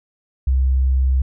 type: tone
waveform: sine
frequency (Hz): 65.41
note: C2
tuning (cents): 0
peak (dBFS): -13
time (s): 0.47-1.22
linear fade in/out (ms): 5
effects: none